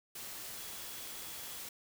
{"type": "tone in noise", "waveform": "sine", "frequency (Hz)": 3353, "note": "G#7", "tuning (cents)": 16, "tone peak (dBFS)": -56, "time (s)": [0.57, 1.59], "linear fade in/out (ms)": 5, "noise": "white", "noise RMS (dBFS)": -45, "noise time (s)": [0.15, 1.69], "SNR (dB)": -14, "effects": []}